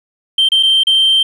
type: tone with dropouts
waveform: sine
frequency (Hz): 3136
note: G7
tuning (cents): 0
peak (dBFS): -6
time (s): 0.38-1.23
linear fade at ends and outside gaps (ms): 5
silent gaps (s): 0.488-0.518 / 0.628-0.632 / 0.835-0.869
effects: tanh soft clip ceiling -6 dBFS + 8-bit